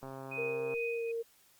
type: click train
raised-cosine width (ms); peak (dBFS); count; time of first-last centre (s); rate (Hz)
1; -31; 96; 0.03-0.739; 134
type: tone with tremolo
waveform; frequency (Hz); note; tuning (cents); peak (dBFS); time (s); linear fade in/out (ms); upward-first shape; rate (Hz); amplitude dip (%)
sine; 2497; D#7; +6; -36; 0.31-1.12; 10; sine; 2.4; 70
type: tone with pitch glide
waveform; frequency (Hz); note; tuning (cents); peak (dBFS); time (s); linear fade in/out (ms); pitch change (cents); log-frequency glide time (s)
sine; 466.2 to 461.1; A#4 to A#4; 0 to -19; -33; 0.37-1.23; 20; -19; 0.95-1.03
effects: white hiss -65 dBFS RMS until 1.59 s + Opus 48 kbps